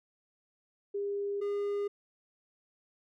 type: tone pair in turn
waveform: sine / triangle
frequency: 403.3 / 406.6 Hz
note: G4 / G#4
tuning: +49 / -37 cents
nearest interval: unison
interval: 14 cents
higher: second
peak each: -31 / -28 dBFS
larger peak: second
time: 0.94-1.41 / 1.41-1.88 s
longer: neither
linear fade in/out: 10 ms
effects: none